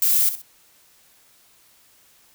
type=noise with echo; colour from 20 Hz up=violet; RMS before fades=-18 dBFS; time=0.02-0.29 s; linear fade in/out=2 ms; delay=64 ms; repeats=2; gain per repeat=-11 dB; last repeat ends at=0.418 s; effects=white hiss -56 dBFS RMS until 2.34 s